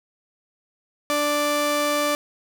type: tone pair together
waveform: sawtooth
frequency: 293.7 / 587.4 Hz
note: D4 / D5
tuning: 0 / 0 cents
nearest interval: octave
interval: 1200 cents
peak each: -23 / -16 dBFS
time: 1.1-2.15 s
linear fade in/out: 0 ms
effects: none